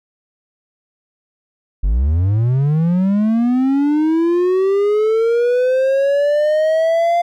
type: linear sweep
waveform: triangle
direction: up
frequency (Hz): 43.65 to 696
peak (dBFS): -10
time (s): 1.83-7.22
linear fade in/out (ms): 10
effects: none